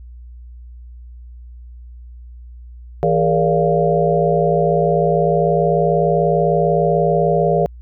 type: tone cluster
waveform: sine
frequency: 161.5 / 410.2 / 470.4 / 577 / 693 Hz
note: E3 / G#4 / A#4 / D5 / F5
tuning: -35 / -21 / +16 / -31 / -14 cents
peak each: -19 dBFS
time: 3.03-7.66 s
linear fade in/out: 0 ms
effects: added 60 Hz sine -34 dBFS peak until 7.81 s